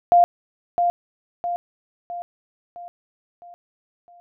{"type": "tone with echo", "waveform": "sine", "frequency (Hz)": 699, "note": "F5", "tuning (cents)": 1, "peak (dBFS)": -10, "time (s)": [0.12, 0.24], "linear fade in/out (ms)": 0, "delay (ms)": 660, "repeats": 6, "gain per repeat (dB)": -6, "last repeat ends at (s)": 4.2, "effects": []}